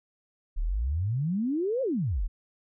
sine exponential two-way sweep, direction up then down, 33 to 554.4 to 33 Hz, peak -25 dBFS, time 0.56-2.28 s, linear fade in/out 20 ms, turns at 1.82 s, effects none

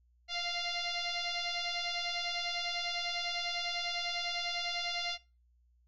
sine tone with frequency modulation, 692 Hz, F5, 16 cents flat, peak -33 dBFS, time 0.28-5.18 s, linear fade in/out 50 ms, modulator 697 Hz, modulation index 6.3, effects noise-tail reverb RT60 0.3 s tail -20 dB re dry + added 60 Hz sine -65 dBFS peak until 5.87 s

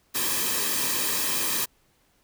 white noise with comb filter, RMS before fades -26 dBFS, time 0.14-1.66 s, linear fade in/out 20 ms, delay 1.4 ms, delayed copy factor -0.7, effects pink hiss -65 dBFS RMS until 2.23 s

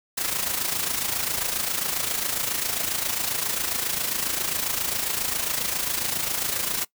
white noise with amplitude modulation, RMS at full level -24 dBFS, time 0.17-6.85 s, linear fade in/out 10 ms, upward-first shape sine, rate 27.4 Hz, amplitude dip 60%, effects noise-tail reverb RT60 0.1 s tail -21 dB re dry

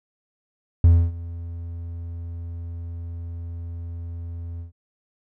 triangle tone with ADSR envelope, 84.8 Hz, E2, 50 cents sharp, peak -6 dBFS, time 0.84-4.72 s, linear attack 3 ms, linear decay 270 ms, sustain -22 dB, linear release 120 ms, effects tanh soft clip ceiling -3 dBFS

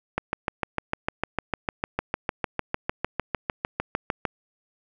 click train, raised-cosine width 0.5 ms, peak -9 dBFS, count 28, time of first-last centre 0.18-4.252 s, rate 6.63 Hz, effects none

